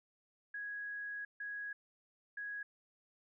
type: tone bursts at uneven times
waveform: sine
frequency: 1661.2 Hz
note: G#6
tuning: in tune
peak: -40 dBFS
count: 3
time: 0.54-1.25 / 1.4-1.73 / 2.37-2.63 s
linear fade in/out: 5 ms
effects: none